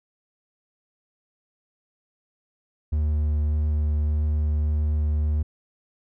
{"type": "tone with vibrato", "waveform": "triangle", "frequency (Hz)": 75.3, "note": "D2", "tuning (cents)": 44, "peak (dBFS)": -18, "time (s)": [2.92, 5.43], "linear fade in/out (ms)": 10, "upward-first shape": "sine", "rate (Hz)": 1.7, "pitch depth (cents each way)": 11, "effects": []}